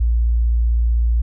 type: tone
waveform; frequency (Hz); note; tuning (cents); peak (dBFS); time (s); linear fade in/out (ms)
sine; 57.9; A#1; -11; -13; 0-1.22; 10
effects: none